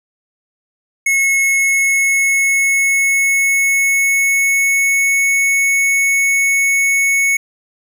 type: tone with pitch glide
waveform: square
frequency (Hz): 2185 to 2209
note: C#7 to C#7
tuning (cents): -26 to -7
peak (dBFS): -12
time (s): 1.06-7.37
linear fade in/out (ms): 5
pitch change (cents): +19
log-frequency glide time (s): 1.36-5.26
effects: none